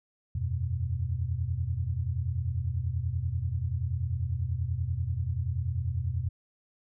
sine chord, E suspended second, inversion none, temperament just, 82.41 / 92.71 / 123.61 Hz, E2 / F#2 / B2, 0 / +4 / +2 cents, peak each -32 dBFS, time 0.35-6.29 s, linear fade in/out 5 ms, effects none

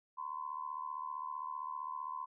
sine tone with amplitude modulation, 1024 Hz, C6, 38 cents flat, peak -35 dBFS, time 0.17-2.26 s, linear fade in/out 20 ms, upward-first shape sine, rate 75.4 Hz, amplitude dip 85%, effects none

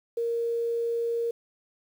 sine tone with quantisation, 466.2 Hz, A#4, in tune, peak -25 dBFS, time 0.17-1.31 s, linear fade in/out 5 ms, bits 9, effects none

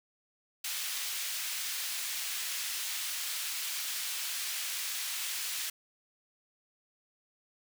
pink high-pass noise, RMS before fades -36 dBFS, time 0.64-5.7 s, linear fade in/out 5 ms, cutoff 2500 Hz, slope 12 dB/octave, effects none

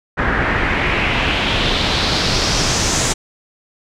pink noise with low-pass filter sweep, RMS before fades -17 dBFS, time 0.17-3.14 s, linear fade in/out 20 ms, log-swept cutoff 1600 to 7400 Hz, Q 2.7, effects none

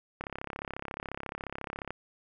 click train, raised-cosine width 0.5 ms, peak -21 dBFS, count 59, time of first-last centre 0.21-1.906 s, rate 34.2 Hz, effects none

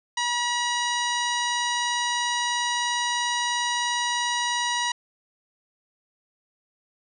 harmonic tone, 963 Hz, B5, 44 cents flat, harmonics 1 / 2 / 3 / 4 / 5 / 6 / 7 / 9, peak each -27 / -29 / -32 / -31 / -38 / -34 / -38 / -40 dBFS, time 0.17-4.92 s, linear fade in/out 5 ms, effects none

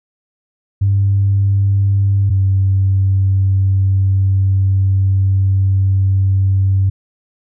sine tone pair in turn, 99 / 96.4 Hz, G2 / G2, +18 / -28 cents, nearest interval unison, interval 46 cents, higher first, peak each -9 dBFS, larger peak neither, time 0.81-2.3 / 2.3-6.9 s, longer second, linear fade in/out 10 ms, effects tanh soft clip ceiling -5 dBFS

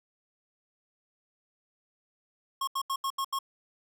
square tone bursts, 1085 Hz, C#6, 37 cents flat, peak -29 dBFS, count 6, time 2.61-3.389 s, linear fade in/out 5 ms, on 64 ms, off 79 ms, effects none

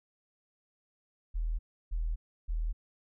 sine tone bursts, 40.23 Hz, E1, 41 cents flat, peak -29 dBFS, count 3, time 1.34-2.73 s, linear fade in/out 20 ms, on 250 ms, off 320 ms, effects none

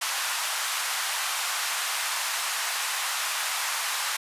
pink band-pass noise, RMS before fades -29 dBFS, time 0.01-4.17 s, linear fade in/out 10 ms, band 900 to 13000 Hz, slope 24 dB/octave, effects resampled to 32000 Hz

